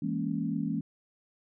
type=chord; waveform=sine; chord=A# half-diminished seventh; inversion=second; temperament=equal with one note detuned; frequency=164.81 / 205.5 / 233.1 / 277.2 Hz; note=E3 / G#3 / A#3 / C#4; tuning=0 / -18 / 0 / 0 cents; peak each=-34 dBFS; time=0.02-0.81 s; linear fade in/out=5 ms; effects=none